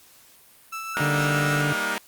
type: tone with tremolo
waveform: 30% pulse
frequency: 1321 Hz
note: E6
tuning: 3 cents sharp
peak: -27 dBFS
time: 0.72-1.62 s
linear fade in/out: 10 ms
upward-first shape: triangle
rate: 6.5 Hz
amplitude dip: 30%
type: tone with pitch glide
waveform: sine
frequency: 1448 to 1432.2 Hz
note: F#6 to F6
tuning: -38 to +43 cents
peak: -26 dBFS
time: 0.94-1.95 s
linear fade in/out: 20 ms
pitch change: -19 cents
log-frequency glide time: 1.61-1.76 s
type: chord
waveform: 5% pulse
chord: Eb major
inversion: first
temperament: equal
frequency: 196 / 233.1 / 311.1 Hz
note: G3 / Bb3 / Eb4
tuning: 0 / 0 / 0 cents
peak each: -20 dBFS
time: 0.97-1.98 s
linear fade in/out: 0 ms
type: harmonic tone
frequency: 146.83 Hz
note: D3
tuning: in tune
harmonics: 1 / 2 / 3 / 4 / 5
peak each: -24 / -30 / -34 / -36 / -38 dBFS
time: 1-1.73 s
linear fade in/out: 5 ms
effects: white hiss -53 dBFS RMS until 2.07 s + Opus 48 kbps